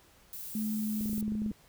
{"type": "noise", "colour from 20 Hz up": "violet", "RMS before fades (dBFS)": -42, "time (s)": [0.33, 1.21], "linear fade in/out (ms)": 0}
{"type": "tone with pitch glide", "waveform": "sine", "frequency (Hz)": [215.2, 213.5], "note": ["A3", "G#3"], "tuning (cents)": [-38, 48], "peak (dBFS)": -30, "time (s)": [0.55, 1.51], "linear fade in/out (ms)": 2, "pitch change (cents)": -14, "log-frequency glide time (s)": [0.65, 1.03]}
{"type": "clicks", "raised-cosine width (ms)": 3, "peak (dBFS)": -29, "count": 12, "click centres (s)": [1.01, 1.058, 1.095, 1.131, 1.18, 1.227, 1.28, 1.321, 1.353, 1.419, 1.462, 1.515]}
{"effects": ["pink hiss -61 dBFS RMS until 1.68 s"]}